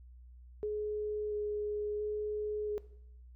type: tone with vibrato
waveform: sine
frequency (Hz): 420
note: G#4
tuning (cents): +19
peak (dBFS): -32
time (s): 0.63-2.78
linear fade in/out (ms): 0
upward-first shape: square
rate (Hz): 0.73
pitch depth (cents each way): 8
effects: noise-tail reverb RT60 0.7 s tail -17 dB re dry + added 61 Hz sine -51 dBFS peak until 3.35 s